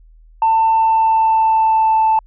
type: tone with pitch glide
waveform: sine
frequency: 894 to 880.7 Hz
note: A5 to A5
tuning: +27 to +1 cents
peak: -9 dBFS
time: 0.42-2.19 s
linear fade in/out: 2 ms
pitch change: -26 cents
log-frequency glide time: 0.7-2.08 s
effects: tanh soft clip ceiling -7 dBFS + added 40 Hz sine -42 dBFS peak until 2.26 s